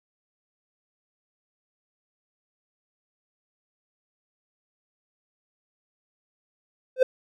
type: tone with exponential growth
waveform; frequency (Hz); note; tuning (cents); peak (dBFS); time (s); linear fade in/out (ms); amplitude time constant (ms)
triangle; 515; C5; -28; -8; 6.96-7.03; 5; 15
effects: none

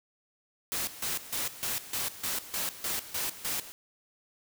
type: noise with tremolo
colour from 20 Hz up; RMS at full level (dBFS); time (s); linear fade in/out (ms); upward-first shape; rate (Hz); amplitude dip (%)
white; -32; 0.72-3.72; 0; square; 3.3; 80
effects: none

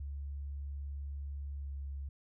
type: tone with pitch glide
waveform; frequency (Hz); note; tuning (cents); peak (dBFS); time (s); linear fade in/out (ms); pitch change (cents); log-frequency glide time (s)
sine; 70.5 to 69.49; C#2 to C#2; +30 to +5; -38; 0-2.09; 5; -25; 1.6-1.71
effects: none

